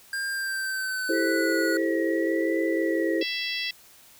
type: tone with pitch glide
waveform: square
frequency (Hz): 1600 to 1458.8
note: G6 to F#6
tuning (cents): +35 to -25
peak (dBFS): -28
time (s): 0.13-1.77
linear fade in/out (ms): 2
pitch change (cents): -160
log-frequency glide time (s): 0.29-1.53
type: chord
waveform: sine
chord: A minor seventh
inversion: second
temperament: just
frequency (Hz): 330 / 396 / 440 / 528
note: E4 / G4 / A4 / C5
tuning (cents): +2 / +18 / 0 / +16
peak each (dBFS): -25 / -30 / -31 / -29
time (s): 1.09-3.23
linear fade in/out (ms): 5
type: tone with vibrato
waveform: sine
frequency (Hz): 1942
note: B6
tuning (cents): -30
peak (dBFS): -33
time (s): 1.12-3.23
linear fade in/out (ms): 50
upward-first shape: triangle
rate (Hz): 0.84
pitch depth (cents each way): 40
type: harmonic tone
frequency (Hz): 664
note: E5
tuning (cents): +12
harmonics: 3 / 4 / 5 / 6 / 7 / 8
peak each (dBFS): -33 / -33 / -33 / -38 / -36 / -37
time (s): 3.21-3.71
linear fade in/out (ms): 5
effects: white hiss -53 dBFS RMS until 4.19 s